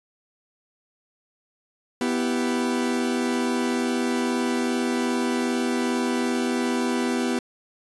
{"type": "chord", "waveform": "40% pulse", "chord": "E minor", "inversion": "second", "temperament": "equal", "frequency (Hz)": [246.9, 329.6, 392], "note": ["B3", "E4", "G4"], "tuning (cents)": [0, 0, 0], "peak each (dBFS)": [-23, -29, -28], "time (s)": [2.01, 7.39], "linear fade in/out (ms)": 2, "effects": ["resampled to 24000 Hz"]}